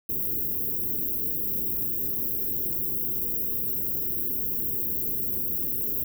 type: band-stop noise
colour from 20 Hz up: white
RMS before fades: -28 dBFS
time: 0.09-6.04 s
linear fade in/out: 5 ms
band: 450 to 13000 Hz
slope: 48 dB/octave
effects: none